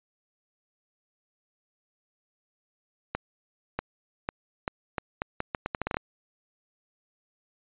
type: accelerating click train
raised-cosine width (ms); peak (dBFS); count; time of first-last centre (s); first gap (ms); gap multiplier
0.5; -13; 15; 3.15-5.969; 640; 0.78
effects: resampled to 8000 Hz